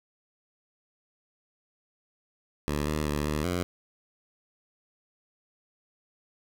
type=tone with pitch steps; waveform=10% pulse; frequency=73.7 / 76.3 / 73.7 / 75.4 / 88.6 Hz; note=D2 / D#2 / D2 / D2 / F2; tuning=+7 / -33 / +7 / +46 / +25 cents; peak=-19 dBFS; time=2.68-3.63 s; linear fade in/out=0 ms; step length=190 ms; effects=none